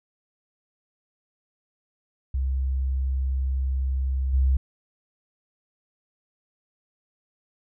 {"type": "tone with level steps", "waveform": "sine", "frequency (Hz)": 66, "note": "C2", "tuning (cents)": 16, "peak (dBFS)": [-22, -17], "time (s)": [2.34, 4.57], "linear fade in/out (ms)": 5, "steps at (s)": 4.33, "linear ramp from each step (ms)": 10, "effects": []}